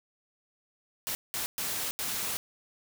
white noise bursts at uneven times, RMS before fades -33 dBFS, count 4, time 1.07-1.15 / 1.34-1.46 / 1.58-1.91 / 1.99-2.37 s, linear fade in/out 0 ms, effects none

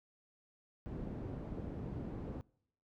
white low-pass noise, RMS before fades -43 dBFS, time 0.86-2.41 s, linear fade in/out 0 ms, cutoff 270 Hz, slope 12 dB/octave, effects noise-tail reverb RT60 0.7 s tail -24 dB re dry

